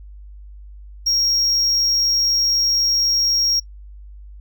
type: tone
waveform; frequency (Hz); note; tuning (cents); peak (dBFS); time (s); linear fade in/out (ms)
triangle; 5588; F8; 0; -14; 1.06-3.6; 10
effects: noise-tail reverb RT60 0.1 s tail -24 dB re dry + added 50 Hz sine -36 dBFS peak until 4.4 s